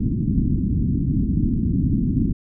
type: low-pass noise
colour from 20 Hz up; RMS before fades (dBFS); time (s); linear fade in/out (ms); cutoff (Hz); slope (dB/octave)
white; -20; 0-2.33; 10; 280; 48
effects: none